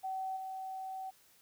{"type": "tone with level steps", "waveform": "sine", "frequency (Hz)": 761, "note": "F#5", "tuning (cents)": 48, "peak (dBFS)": [-35, -39], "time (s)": [0.03, 1.11], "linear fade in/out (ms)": 20, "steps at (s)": 0.36, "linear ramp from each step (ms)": 10, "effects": ["white hiss -65 dBFS RMS until 1.41 s"]}